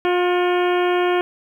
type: harmonic tone with a mistuned harmonic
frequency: 356.6 Hz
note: F4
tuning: 36 cents sharp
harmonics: 1 / 2 / 3 / 4 / 5 / 6 / 7 / 8 / 9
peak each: -17 / -23 / -27 / -29 / -31 / -33 / -34 / -35 / -36 dBFS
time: 0.05-1.21 s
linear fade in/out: 0 ms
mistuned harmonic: 6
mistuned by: +68 cents
effects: 9-bit